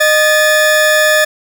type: tone pair together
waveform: 40% pulse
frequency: 615 / 1731 Hz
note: D#5 / A6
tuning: -20 / -29 cents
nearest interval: octave + tritone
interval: 1791 cents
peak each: -10 dBFS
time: 0-1.25 s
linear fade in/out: 10 ms
effects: none